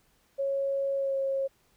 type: tone with pitch glide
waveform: sine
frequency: 550 to 542.1 Hz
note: C#5 to C#5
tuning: -14 to -39 cents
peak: -26 dBFS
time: 0.38-1.48 s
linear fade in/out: 20 ms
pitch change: -25 cents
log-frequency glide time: 0.96-1.16 s
effects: pink hiss -67 dBFS RMS until 1.76 s